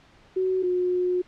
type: tone pair in turn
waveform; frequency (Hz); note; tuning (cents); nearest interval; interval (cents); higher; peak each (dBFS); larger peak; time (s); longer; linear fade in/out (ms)
sine; 373.8 / 361.1; F#4 / F#4; +18 / -42; minor second; 60; first; -21; neither; 0.36-0.63 / 0.63-1.22; second; 10
effects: pink hiss -55 dBFS RMS until 1.27 s + low-pass 4000 Hz 12 dB/octave